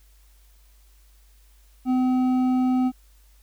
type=tone with hard clipping; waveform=sine; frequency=255 Hz; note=C4; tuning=44 cents flat; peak=-20 dBFS; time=1.85-2.92 s; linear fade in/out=50 ms; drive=7 dB; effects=added 50 Hz sine -52 dBFS peak until 3.42 s + white hiss -62 dBFS RMS until 3.42 s